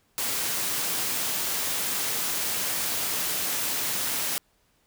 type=high-pass noise; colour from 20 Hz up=white; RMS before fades=-28 dBFS; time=0.18-4.38 s; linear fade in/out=0 ms; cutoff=100 Hz; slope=12 dB/octave; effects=pink hiss -67 dBFS RMS until 4.86 s